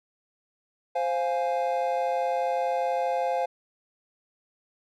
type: chord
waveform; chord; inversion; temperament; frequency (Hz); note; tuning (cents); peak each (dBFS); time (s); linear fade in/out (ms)
triangle; F minor; second; equal; 523.3 / 698.5 / 830.6; C5 / F5 / Ab5; 0 / 0 / 0; -26 / -26 / -28; 0.95-3.46; 10
effects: none